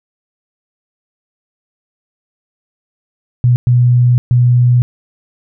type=tone bursts at uneven times; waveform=sine; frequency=122.8 Hz; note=B2; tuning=9 cents flat; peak=-6 dBFS; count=3; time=3.44-3.56 / 3.67-4.18 / 4.31-4.82 s; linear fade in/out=0 ms; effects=none